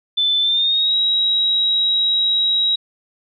sine tone with pitch glide, 3520 to 3839 Hz, A7 to B7, 0 to -50 cents, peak -14 dBFS, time 0.17-2.76 s, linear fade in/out 10 ms, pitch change +150 cents, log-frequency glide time 0.41-0.94 s, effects none

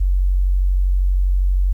sine tone, 46.28 Hz, F#1, 1 cent sharp, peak -13 dBFS, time 0-1.73 s, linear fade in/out 10 ms, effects 9-bit

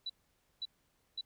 sine tone bursts, 3951 Hz, B7, in tune, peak -36 dBFS, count 3, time 0.06-1.211 s, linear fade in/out 5 ms, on 37 ms, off 520 ms, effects pink hiss -75 dBFS RMS until 1.25 s

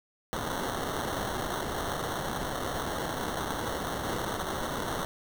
blue noise with sample-and-hold, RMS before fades -33 dBFS, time 0.33-5.05 s, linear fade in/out 0 ms, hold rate 2450 Hz, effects none

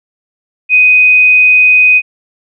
sine tone, 2500 Hz, D#7, 8 cents sharp, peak -3 dBFS, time 0.69-2.02 s, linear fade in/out 50 ms, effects none

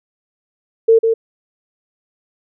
sine tone with echo, 452 Hz, A4, 47 cents sharp, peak -6 dBFS, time 0.88-0.99 s, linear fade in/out 10 ms, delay 150 ms, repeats 1, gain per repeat -5 dB, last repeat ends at 1.14 s, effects none

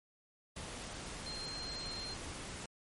sine tone in noise, 4186 Hz, C8, in tune, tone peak -42 dBFS, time 1.26-2.14 s, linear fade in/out 5 ms, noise pink, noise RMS -45 dBFS, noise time 0.56-2.66 s, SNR 0 dB, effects MP3 48 kbps

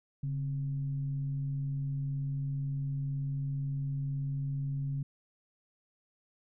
sine tone with frequency modulation, 140 Hz, C#3, 18 cents sharp, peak -31 dBFS, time 0.23-5.03 s, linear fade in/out 5 ms, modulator 121 Hz, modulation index 0.28, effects none

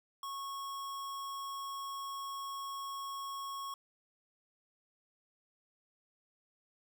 square tone, 1100 Hz, C#6, 14 cents flat, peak -40 dBFS, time 0.23-3.74 s, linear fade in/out 2 ms, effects none

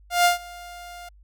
sawtooth tone with ADSR envelope, 703 Hz, F5, 11 cents sharp, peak -10 dBFS, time 0.1-1.09 s, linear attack 150 ms, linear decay 130 ms, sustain -24 dB, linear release 6 ms, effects added 50 Hz sine -49 dBFS peak until 1.23 s

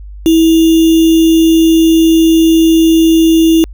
sine tone with sample-and-hold, 326 Hz, E4, 19 cents flat, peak -4 dBFS, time 0.26-3.64 s, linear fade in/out 0 ms, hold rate 3150 Hz, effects added 50 Hz sine -26 dBFS peak until 3.73 s

